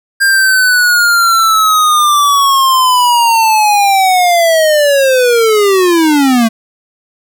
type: linear sweep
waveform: square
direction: down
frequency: 1605 to 220 Hz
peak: -7 dBFS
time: 0.2-6.49 s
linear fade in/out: 20 ms
effects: none